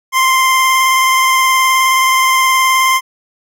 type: tone with vibrato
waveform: 25% pulse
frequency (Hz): 1046.5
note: C6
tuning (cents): 0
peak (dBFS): -5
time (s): 0.12-3.01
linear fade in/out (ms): 50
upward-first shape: square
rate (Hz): 19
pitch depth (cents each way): 11
effects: none